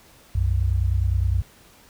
sine tone pair together, 63.59 / 93.3 Hz, C2 / F#2, -49 / +15 cents, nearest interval perfect fifth, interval 664 cents, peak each -21 dBFS, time 0.35-1.42 s, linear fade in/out 5 ms, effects pink hiss -52 dBFS RMS until 1.89 s

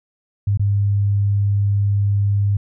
sine tone with dropouts, 101 Hz, G#2, 48 cents flat, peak -14 dBFS, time 0.47-2.57 s, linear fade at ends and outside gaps 5 ms, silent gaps 0.574-0.595 s, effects none

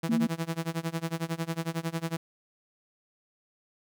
sawtooth tone with tremolo, 164.81 Hz, E3, in tune, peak -23 dBFS, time 0.03-2.17 s, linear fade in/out 5 ms, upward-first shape sine, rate 11 Hz, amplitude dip 95%
sine tone, 230 Hz, A#3, 23 cents flat, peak -23 dBFS, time 0.09-0.27 s, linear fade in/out 5 ms
effects none

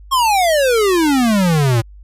square exponential sweep, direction down, 1100 to 110 Hz, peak -12 dBFS, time 0.11-1.82 s, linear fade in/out 20 ms, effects added 50 Hz sine -36 dBFS peak until 2.03 s + resampled to 32000 Hz

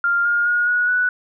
sine tone with pitch steps, 1396.9 / 1417.2 / 1437.8 / 1458.7 / 1480 Hz, F6 / F6 / F6 / F#6 / F#6, 0 / +25 / +50 / -25 / 0 cents, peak -15 dBFS, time 0.04-1.09 s, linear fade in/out 2 ms, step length 210 ms, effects none

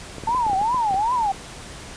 clicks, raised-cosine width 2 ms, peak -20 dBFS, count 11, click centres 0.183 / 0.237 / 0.291 / 0.348 / 0.466 / 0.498 / 0.532 / 0.615 / 0.745 / 0.909 / 0.943 s
sine tone with vibrato, 880 Hz, A5, in tune, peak -18 dBFS, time 0.27-1.32 s, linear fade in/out 5 ms, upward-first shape triangle, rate 2.6 Hz, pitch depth 280 cents each way
effects pink hiss -38 dBFS RMS until 1.96 s + resampled to 22050 Hz

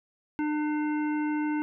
harmonic tone, 301.1 Hz, D4, 43 cents sharp, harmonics 1 / 3 / 5 / 7 / 9, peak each -26 / -36 / -40 / -43 / -49 dBFS, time 0.39-1.62 s, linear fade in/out 0 ms, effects none

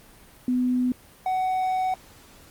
sine / triangle tone pair in turn, 250.4 / 747.3 Hz, B3 / F#5, +24 / +17 cents, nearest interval octave + perfect fifth, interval 1893 cents, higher second, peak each -20 / -20 dBFS, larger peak neither, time 0.48-0.92 / 1.26-1.94 s, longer second, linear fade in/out 2 ms, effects pink hiss -51 dBFS RMS until 2.5 s + Opus 32 kbps

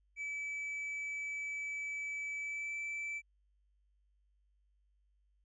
triangle tone with pitch glide, 2300 to 2321 Hz, D7 to D7, -37 to -21 cents, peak -36 dBFS, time 0.16-3.22 s, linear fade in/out 50 ms, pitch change +16 cents, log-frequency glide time 2.4-2.75 s, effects added 50 Hz sine -70 dBFS peak until 5.44 s + resampled to 22050 Hz

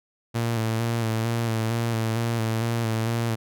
sawtooth tone with vibrato, 114.2 Hz, A#2, 35 cents flat, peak -19 dBFS, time 0.34-3.36 s, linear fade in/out 20 ms, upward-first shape square, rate 2.2 Hz, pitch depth 33 cents each way, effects none

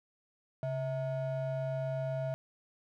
triangle ring-modulated tone, 392 Hz, G4, in tune, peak -27 dBFS, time 0.63-2.34 s, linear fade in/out 0 ms, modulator 256 Hz, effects none

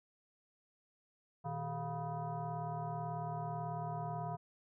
sine tone with frequency modulation, 430.1 Hz, A4, 39 cents flat, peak -37 dBFS, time 1.44-4.37 s, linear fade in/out 20 ms, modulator 274 Hz, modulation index 2.1, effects none

